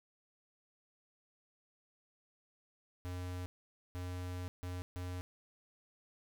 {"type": "tone bursts at uneven times", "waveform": "square", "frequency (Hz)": 90.1, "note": "F#2", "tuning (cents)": -45, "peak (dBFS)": -40, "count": 4, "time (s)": [[3.05, 3.46], [3.95, 4.48], [4.63, 4.82], [4.96, 5.21]], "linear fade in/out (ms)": 0, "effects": []}